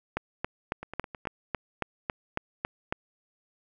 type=two click trains; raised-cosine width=0.5 ms; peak=-23 / -13 dBFS; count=5 / 11; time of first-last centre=0.83-1.254 / 0.17-2.925 s; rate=9.44 / 3.63 Hz; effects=none